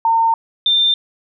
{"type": "tone pair in turn", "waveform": "sine", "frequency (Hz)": [910, 3589], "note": ["A#5", "A7"], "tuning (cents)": [-42, 34], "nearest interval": "2 octaves", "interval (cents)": 2376, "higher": "second", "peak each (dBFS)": -11, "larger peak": "neither", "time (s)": [[0.05, 0.34], [0.66, 0.94]], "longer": "first", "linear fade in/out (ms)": 2, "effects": []}